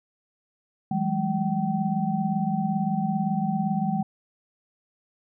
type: tone cluster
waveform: sine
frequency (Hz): 163.3 / 190.8 / 208.6 / 767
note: E3 / G3 / G#3 / G5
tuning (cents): -16 / -47 / +8 / -38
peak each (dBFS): -29 / -28 / -27 / -29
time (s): 0.91-4.03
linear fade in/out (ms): 5
effects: none